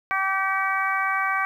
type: harmonic tone with a mistuned harmonic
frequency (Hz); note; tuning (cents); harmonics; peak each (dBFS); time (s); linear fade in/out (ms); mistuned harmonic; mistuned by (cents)
386.2; G4; -26; 2 / 3 / 4 / 5 / 6; -29 / -25 / -27 / -30 / -29; 0.11-1.45; 0; 6; -28
effects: 9-bit